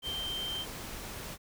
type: tone in noise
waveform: sine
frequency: 3136 Hz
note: G7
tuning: in tune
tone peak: -34 dBFS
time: 0.02-0.66 s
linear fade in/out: 50 ms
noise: pink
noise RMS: -42 dBFS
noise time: 0.02-1.38 s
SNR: +5 dB
effects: none